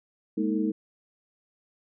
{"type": "tone cluster", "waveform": "sine", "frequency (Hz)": [208.9, 234.2, 315.5, 448.3], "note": ["G#3", "A#3", "D#4", "A4"], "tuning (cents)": [10, 8, 24, 32], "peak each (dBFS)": [-28, -31, -27, -35], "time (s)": [0.37, 0.72], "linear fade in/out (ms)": 10, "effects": []}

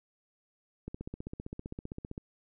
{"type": "click train", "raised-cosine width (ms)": 3, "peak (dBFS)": -26, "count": 21, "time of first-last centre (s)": [0.88, 2.179], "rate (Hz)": 15.4, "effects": []}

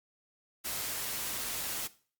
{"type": "noise", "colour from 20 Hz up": "white", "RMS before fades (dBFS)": -36, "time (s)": [0.64, 1.88], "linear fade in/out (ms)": 20, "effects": ["noise-tail reverb RT60 0.4 s tail -17 dB re dry", "Opus 48 kbps"]}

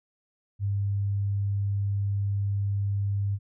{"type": "tone", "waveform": "sine", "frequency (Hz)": 100, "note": "G2", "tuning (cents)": 35, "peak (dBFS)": -24, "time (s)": [0.59, 3.39], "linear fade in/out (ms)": 50, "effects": []}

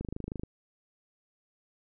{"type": "click train", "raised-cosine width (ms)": 3, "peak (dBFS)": -23, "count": 12, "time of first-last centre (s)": [0.01, 0.435], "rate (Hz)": 25.9, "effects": []}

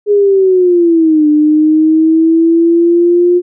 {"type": "linear two-way sweep", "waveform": "sine", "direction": "down then up", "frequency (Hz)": [416.8, 299, 356], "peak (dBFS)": -5, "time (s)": [0.06, 3.42], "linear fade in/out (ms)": 50, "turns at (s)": 1.28, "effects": []}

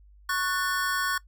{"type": "chord", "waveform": "square", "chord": "F# minor", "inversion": "second", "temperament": "equal with one note detuned", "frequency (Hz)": [1108.7, 1480, 1783.5], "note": ["C#6", "F#6", "A6"], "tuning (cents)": [0, 0, 23], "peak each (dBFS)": [-30, -29, -33], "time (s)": [0.29, 1.18], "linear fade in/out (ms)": 5, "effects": ["noise-tail reverb RT60 0.1 s tail -21 dB re dry", "added 50 Hz sine -51 dBFS peak until 1.27 s"]}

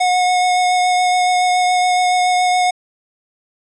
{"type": "tone with vibrato", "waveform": "square", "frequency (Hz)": 727, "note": "F#5", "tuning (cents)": -31, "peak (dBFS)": -13, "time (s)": [0, 2.71], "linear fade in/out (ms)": 10, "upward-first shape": "triangle", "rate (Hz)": 7.1, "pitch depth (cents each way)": 13, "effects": ["resampled to 22050 Hz"]}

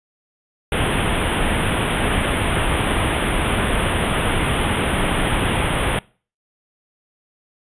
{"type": "band-stop noise", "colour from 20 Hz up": "pink", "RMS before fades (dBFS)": -19, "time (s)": [0.72, 5.99], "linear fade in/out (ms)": 2, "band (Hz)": [3500, 9200], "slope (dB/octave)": 96, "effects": ["noise-tail reverb RT60 0.4 s tail -24 dB re dry", "resampled to 22050 Hz"]}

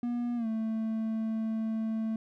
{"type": "tone with pitch glide", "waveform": "triangle", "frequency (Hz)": [240.4, 221.7], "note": ["B3", "A3"], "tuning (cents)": [-46, 13], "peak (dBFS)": -27, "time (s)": [0.03, 2.16], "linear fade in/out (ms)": 2, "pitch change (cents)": -141, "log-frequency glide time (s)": [0.36, 0.47], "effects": []}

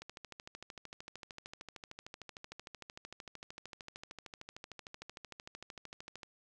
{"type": "click train", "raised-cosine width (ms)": 0.2, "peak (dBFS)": -29, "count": 83, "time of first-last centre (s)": [0.02, 6.232], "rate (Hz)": 13.2, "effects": []}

